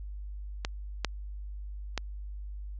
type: clicks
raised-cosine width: 0.2 ms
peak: -14 / -10 / -13 dBFS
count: 3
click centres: 0.649 / 1.047 / 1.977 s
effects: added 50 Hz sine -37 dBFS peak until 2.79 s + resampled to 16000 Hz